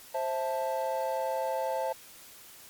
triangle chord, A minor, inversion first, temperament just, 528 / 660 / 880 Hz, C5 / E5 / A5, +16 / +2 / 0 cents, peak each -30 / -32 / -31 dBFS, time 0.14-1.93 s, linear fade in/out 10 ms, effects white hiss -51 dBFS RMS until 2.69 s + MP3 96 kbps

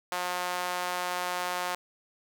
sawtooth tone with high-pass filter, 179.3 Hz, F3, 46 cents sharp, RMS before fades -32 dBFS, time 0.12-1.75 s, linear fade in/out 0 ms, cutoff 810 Hz, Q 1.4, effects none

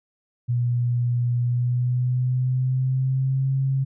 sine tone with pitch glide, 121.2 to 134.48 Hz, B2 to C3, -32 to +48 cents, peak -19 dBFS, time 0.48-3.85 s, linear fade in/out 20 ms, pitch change +180 cents, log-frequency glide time 1.41-3.52 s, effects none

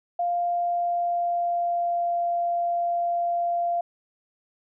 sine tone with pitch glide, 698.5 to 692.1 Hz, F5 to F5, 0 to -16 cents, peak -22 dBFS, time 0.19-3.81 s, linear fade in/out 5 ms, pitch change -16 cents, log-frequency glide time 0.39-2.18 s, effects none

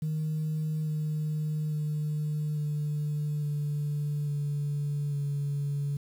sine tone with pitch steps, 155.3 / 153.16 / 151.05 / 148.97 / 146.92 / 144.9 / 142.91 Hz, D#3 / D#3 / D3 / D3 / D3 / D3 / D3, -3 / -27 / +49 / +25 / +1 / -23 / -47 cents, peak -26 dBFS, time 0.02-5.97 s, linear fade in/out 5 ms, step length 850 ms, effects tanh soft clip ceiling -25 dBFS + 9-bit

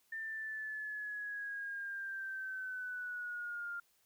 sine linear sweep, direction down, 1796 to 1396.9 Hz, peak -39 dBFS, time 0.12-3.8 s, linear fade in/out 5 ms, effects white hiss -73 dBFS RMS until 4.05 s

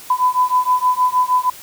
sine beating tone pair, 1000 / 1006.4 Hz, B5 / B5, +21 / +32 cents, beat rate 6.4 Hz, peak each -16 dBFS, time 0.1-1.5 s, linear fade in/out 5 ms, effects white hiss -38 dBFS RMS until 1.62 s

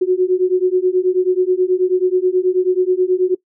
sine beating tone pair, 362.7 / 372 Hz, F#4 / F#4, -34 / +9 cents, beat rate 9.3 Hz, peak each -15 dBFS, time 0.01-3.35 s, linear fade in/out 10 ms, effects noise-tail reverb RT60 0.1 s tail -21 dB re dry

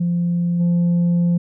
sine tone with level steps, 173.2 Hz, F3, 14 cents flat, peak -15 / -11 dBFS, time 0-1.38 s, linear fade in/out 10 ms, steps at 0.59 s, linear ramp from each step 20 ms, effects tanh soft clip ceiling -13 dBFS

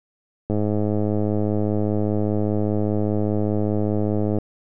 click train, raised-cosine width 2 ms, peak -10 dBFS, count 409, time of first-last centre 0.5-4.386 s, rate 105 Hz, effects none

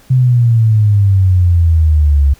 sine exponential sweep, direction down, 130.81 to 68.5 Hz, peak -6 dBFS, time 0.1-2.34 s, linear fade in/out 10 ms, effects pink hiss -46 dBFS RMS until 2.39 s

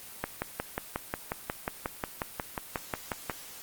click train, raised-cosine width 0.5 ms, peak -14 dBFS, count 18, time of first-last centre 0.24-3.298 s, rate 5.56 Hz, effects white hiss -46 dBFS RMS until 3.62 s + Opus 24 kbps

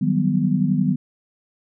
sine tone cluster, 155.1 / 184.7 / 196 / 248.2 Hz, D#3 / F#3 / G3 / B3, -5 / -3 / 0 / +9 cents, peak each -22 dBFS, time 0.01-0.96 s, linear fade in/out 10 ms, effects none

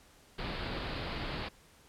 pink low-pass noise, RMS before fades -38 dBFS, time 0.38-1.49 s, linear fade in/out 10 ms, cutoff 4800 Hz, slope 96 dB/octave, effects pink hiss -61 dBFS RMS until 1.88 s + low-pass 12000 Hz 12 dB/octave

